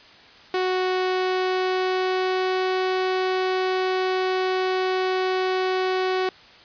sawtooth tone with pitch glide, 370 to 372.8 Hz, F#4 to F#4, 0 to +13 cents, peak -17 dBFS, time 0.54-6.29 s, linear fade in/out 2 ms, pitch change +13 cents, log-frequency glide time 0.87-2.71 s, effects white hiss -48 dBFS RMS until 6.64 s + resampled to 11025 Hz

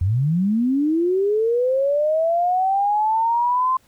sine linear sweep, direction up, 82.9 to 1046.5 Hz, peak -16 dBFS, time 0.01-3.77 s, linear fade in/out 5 ms, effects pink hiss -58 dBFS RMS until 3.87 s

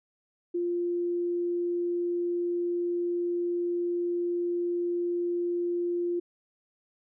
sine tone, 348.7 Hz, F4, 3 cents flat, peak -26 dBFS, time 0.54-6.2 s, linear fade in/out 10 ms, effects none

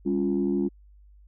sine tone cluster, 199.6 / 278 / 349.5 Hz, G3 / C#4 / F4, +32 / +5 / +1 cents, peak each -26 / -26 / -26 dBFS, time 0.05-0.69 s, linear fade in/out 20 ms, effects tanh soft clip ceiling -15 dBFS + added 50 Hz sine -50 dBFS peak until 1.27 s

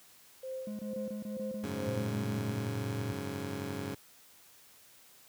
sine tone with tremolo, 522 Hz, C5, 4 cents flat, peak -36 dBFS, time 0.43-2.1 s, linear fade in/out 5 ms, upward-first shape sine, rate 2.2 Hz, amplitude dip 80%
triangle tone bursts, 210.2 Hz, G#3, 21 cents sharp, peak -35 dBFS, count 14, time 0.67-2.675 s, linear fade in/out 2 ms, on 120 ms, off 25 ms
15% pulse chord, F# suspended second, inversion none, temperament just, 92.5 / 104.06 / 138.75 Hz, F#2 / G#2 / C#3, 0 / +4 / +2 cents, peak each -35 dBFS, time 1.63-3.95 s, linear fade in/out 10 ms
sine tone with vibrato, 114 Hz, A#2, 38 cents flat, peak -35 dBFS, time 1.87-3.12 s, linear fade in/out 0 ms, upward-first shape sine, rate 16 Hz, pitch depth 25 cents each way
effects white hiss -59 dBFS RMS until 5.28 s + high-pass 60 Hz 12 dB/octave

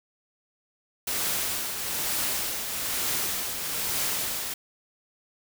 white noise with tremolo, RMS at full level -27 dBFS, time 1.07-4.54 s, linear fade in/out 5 ms, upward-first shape triangle, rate 1.1 Hz, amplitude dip 50%, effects none

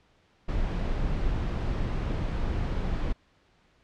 brown noise, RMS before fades -28 dBFS, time 0.48-3.13 s, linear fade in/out 10 ms, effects pink hiss -64 dBFS RMS until 3.83 s + low-pass 4000 Hz 12 dB/octave

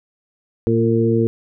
harmonic tone with a mistuned harmonic, 114.9 Hz, A#2, 25 cents flat, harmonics 1 / 2 / 3 / 4, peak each -19 / -19 / -19 / -19 dBFS, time 0.67-1.27 s, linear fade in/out 0 ms, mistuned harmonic 4, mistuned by -15 cents, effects none

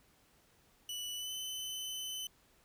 sawtooth tone with pitch glide, 2960 to 3034 Hz, F#7 to F#7, 0 to +43 cents, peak -36 dBFS, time 0.89-2.27 s, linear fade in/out 2 ms, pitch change +43 cents, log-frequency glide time 1.16-1.32 s, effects pink hiss -68 dBFS RMS until 2.64 s

